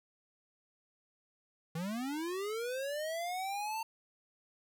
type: linear sweep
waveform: square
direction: up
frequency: 155.6 to 905 Hz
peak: -36 dBFS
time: 1.75-3.83 s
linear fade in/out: 5 ms
effects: none